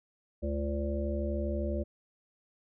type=harmonic tone with a mistuned harmonic; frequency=72.5 Hz; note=D2; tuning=22 cents flat; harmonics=1 / 3 / 5 / 7 / 8; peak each=-32 / -37 / -38 / -42 / -37 dBFS; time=0.42-1.84 s; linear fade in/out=20 ms; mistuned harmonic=5; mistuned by=-90 cents; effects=none